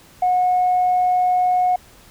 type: tone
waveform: sine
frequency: 728 Hz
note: F#5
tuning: 28 cents flat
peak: -13 dBFS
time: 0.22-1.76 s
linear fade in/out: 5 ms
effects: tanh soft clip ceiling -10 dBFS + pink hiss -48 dBFS RMS until 2.1 s